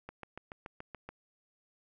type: click train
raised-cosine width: 0.5 ms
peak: -28 dBFS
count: 8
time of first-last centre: 0.09-1.09 s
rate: 7 Hz
effects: none